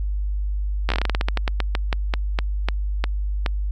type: slowing click train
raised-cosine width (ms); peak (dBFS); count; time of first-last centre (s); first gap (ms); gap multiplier
0.3; -6; 22; 0.89-3.462; 13; 1.19
effects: added 50 Hz sine -21 dBFS peak until 3.71 s